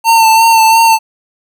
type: tone with vibrato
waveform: square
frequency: 900 Hz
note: A5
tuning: 39 cents sharp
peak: -5 dBFS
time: 0.04-0.99 s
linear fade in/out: 50 ms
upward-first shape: sine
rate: 2.9 Hz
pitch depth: 27 cents each way
effects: none